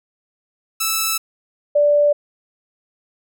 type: tone pair in turn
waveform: 5% pulse / sine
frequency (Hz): 1314 / 585.3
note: E6 / D5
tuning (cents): -6 / -6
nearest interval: octave + major second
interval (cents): 1400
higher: first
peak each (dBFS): -6 / -11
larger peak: first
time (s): 0.8-1.18 / 1.75-2.13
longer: neither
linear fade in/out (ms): 10
effects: none